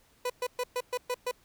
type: tone bursts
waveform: 30% pulse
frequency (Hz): 496.2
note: B4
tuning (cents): +8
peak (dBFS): -26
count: 7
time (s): 0.25-1.313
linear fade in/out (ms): 5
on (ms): 49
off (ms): 120
effects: pink hiss -64 dBFS RMS until 1.44 s